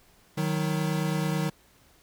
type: tone cluster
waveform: square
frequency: 155 / 184.2 / 318.9 Hz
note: D#3 / F#3 / D#4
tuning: -6 / -7 / +43 cents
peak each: -28 / -31 / -36 dBFS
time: 0.37-1.5 s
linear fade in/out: 10 ms
effects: pink hiss -60 dBFS RMS until 2.02 s